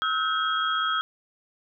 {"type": "tone cluster", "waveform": "sine", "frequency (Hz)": [1290, 1446, 1551, 3274], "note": ["E6", "F#6", "G6", "G#7"], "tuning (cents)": [-38, -40, -19, -25], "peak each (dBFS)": [-25, -32, -32, -29], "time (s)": [0.02, 1.01], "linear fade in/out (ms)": 0, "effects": []}